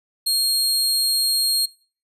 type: tone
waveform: sawtooth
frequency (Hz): 4245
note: C8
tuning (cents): +24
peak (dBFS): -15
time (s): 0.26-1.66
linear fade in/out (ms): 10
effects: noise-tail reverb RT60 0.4 s tail -22 dB re dry + resampled to 32000 Hz